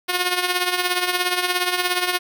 5% pulse tone with tremolo, 359.8 Hz, F#4, 48 cents flat, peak -5 dBFS, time 0.08-2.19 s, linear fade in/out 20 ms, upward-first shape triangle, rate 17 Hz, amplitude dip 70%, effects none

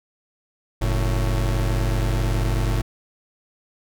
45% pulse tone pair together, 46.27 / 111 Hz, F#1 / A2, +1 / +16 cents, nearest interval octave + minor third, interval 1515 cents, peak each -21 / -23 dBFS, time 0.81-2.82 s, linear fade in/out 10 ms, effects none

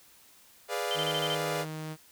sawtooth chord, G# diminished seventh, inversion none, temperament equal, 415.3 / 493.9 / 587.3 / 698.5 Hz, G#4 / B4 / D5 / F5, 0 / 0 / 0 / 0 cents, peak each -32 dBFS, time 0.68-1.66 s, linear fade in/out 50 ms
sine tone bursts, 3100 Hz, G7, 20 cents flat, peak -30 dBFS, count 6, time 0.91-1.347 s, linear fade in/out 0 ms, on 47 ms, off 31 ms
sawtooth tone, 156.3 Hz, D#3, 8 cents sharp, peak -32 dBFS, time 0.94-1.97 s, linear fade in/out 50 ms
effects white hiss -58 dBFS RMS until 2.11 s

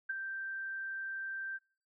sine tone with ADSR envelope, 1568 Hz, G6, in tune, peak -31 dBFS, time 0.09-1.59 s, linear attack 10 ms, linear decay 21 ms, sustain -6 dB, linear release 33 ms, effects noise-tail reverb RT60 0.4 s tail -23 dB re dry

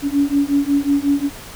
sine beating tone pair, 280.7 / 286.2 Hz, C#4 / D4, +22 / -45 cents, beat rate 5.5 Hz, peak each -17 dBFS, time 0.02-1.3 s, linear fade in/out 50 ms, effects pink hiss -36 dBFS RMS until 1.55 s

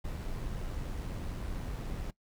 brown noise with amplitude modulation, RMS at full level -36 dBFS, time 0.04-2.11 s, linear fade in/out 10 ms, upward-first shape sine, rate 91 Hz, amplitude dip 30%, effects noise-tail reverb RT60 0.1 s tail -20 dB re dry

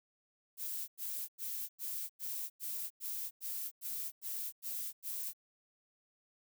violet noise bursts, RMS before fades -40 dBFS, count 12, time 0.57-5.335 s, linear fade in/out 50 ms, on 310 ms, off 95 ms, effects none

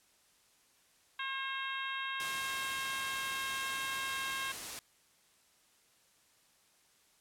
harmonic tone, 537 Hz, C5, 45 cents sharp, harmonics 2 / 3 / 4 / 5 / 6 / 7, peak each -41 / -40 / -45 / -44 / -45 / -46 dBFS, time 1.19-4.52 s, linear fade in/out 5 ms
white noise, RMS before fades -42 dBFS, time 2.2-4.79 s, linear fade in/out 0 ms
effects white hiss -68 dBFS RMS until 7.2 s + low-pass 11000 Hz 12 dB/octave

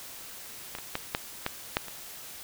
clicks, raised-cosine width 0.3 ms, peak -19 / -22 / -13 / -10 / -12 / -8 / -24 dBFS, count 7, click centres 0.751 / 0.786 / 0.954 / 1.149 / 1.464 / 1.769 / 1.883 s, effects white hiss -44 dBFS RMS until 2.43 s

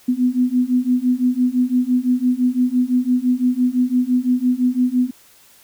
sine beating tone pair, 246.9 / 252.8 Hz, B3 / B3, 0 / +41 cents, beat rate 5.9 Hz, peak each -18 / -17 dBFS, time 0.08-5.11 s, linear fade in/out 10 ms, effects white hiss -50 dBFS RMS until 5.63 s

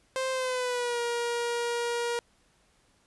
sawtooth tone with pitch glide, 523.3 to 474.4 Hz, C5 to A#4, 0 to +30 cents, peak -24 dBFS, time 0.16-2.19 s, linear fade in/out 0 ms, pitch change -170 cents, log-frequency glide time 0.31-1 s, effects pink hiss -66 dBFS RMS until 3.06 s + resampled to 24000 Hz

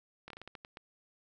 slowing click train, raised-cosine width 0.3 ms, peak -30 dBFS, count 9, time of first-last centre 0.28-0.771 s, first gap 23 ms, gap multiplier 1.27, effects none

